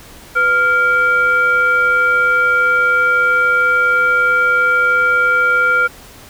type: tone with frequency modulation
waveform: sine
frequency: 1396.9 Hz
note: F6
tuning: in tune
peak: -10 dBFS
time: 0.35-5.88 s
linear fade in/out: 20 ms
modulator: 897 Hz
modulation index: 0.5
effects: pink hiss -39 dBFS RMS until 6.29 s